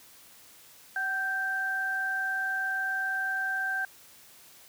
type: tone pair together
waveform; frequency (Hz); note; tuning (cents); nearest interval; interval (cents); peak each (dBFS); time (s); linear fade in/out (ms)
sine; 758.2 / 1568; F#5 / G6; +42 / 0; octave + minor second; 1258; -36 / -28; 0.96-3.85; 2
effects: white hiss -54 dBFS RMS until 4.68 s + high-pass 60 Hz 12 dB/octave

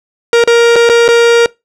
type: tone with dropouts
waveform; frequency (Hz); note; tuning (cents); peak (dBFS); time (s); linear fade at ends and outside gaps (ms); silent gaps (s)
45% pulse; 468.8; A#4; +10; -4; 0.33-1.46; 1; 0.439-0.475 / 0.758-0.762 / 0.891-0.897 / 1.08-1.087
effects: noise-tail reverb RT60 0.2 s tail -23 dB re dry + low-pass 6000 Hz 12 dB/octave

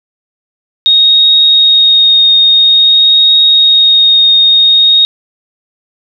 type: tone with vibrato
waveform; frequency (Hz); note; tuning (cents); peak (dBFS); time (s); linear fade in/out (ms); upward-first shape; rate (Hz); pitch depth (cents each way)
sine; 3729; A#7; 0; -3; 0.86-5.05; 0; triangle; 0.5; 12
effects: none

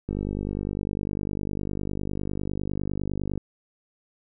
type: click train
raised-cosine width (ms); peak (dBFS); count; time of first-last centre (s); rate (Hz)
3; -16; 165; 0.09-3.377; 49.9
effects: none

